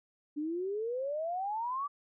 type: exponential sweep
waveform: sine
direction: up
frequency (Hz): 289 to 1174.7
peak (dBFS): -32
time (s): 0.36-1.88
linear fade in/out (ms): 20
effects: none